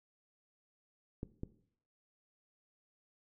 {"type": "clicks", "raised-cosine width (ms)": 3, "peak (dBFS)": -26, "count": 2, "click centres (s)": [1.231, 1.434], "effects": ["noise-tail reverb RT60 0.6 s tail -17 dB re dry"]}